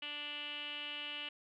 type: tone with low-pass filter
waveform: 5% pulse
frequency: 293.7 Hz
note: D4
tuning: in tune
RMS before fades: -43 dBFS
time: 0.02-1.29 s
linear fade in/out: 5 ms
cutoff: 2900 Hz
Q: 8.9
effects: none